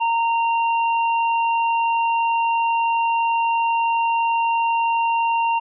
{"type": "tone with tanh clipping", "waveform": "sine", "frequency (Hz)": 923, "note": "A#5", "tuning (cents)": -17, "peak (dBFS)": -19, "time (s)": [0, 5.6], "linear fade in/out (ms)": 20, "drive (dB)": 15, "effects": ["resampled to 8000 Hz"]}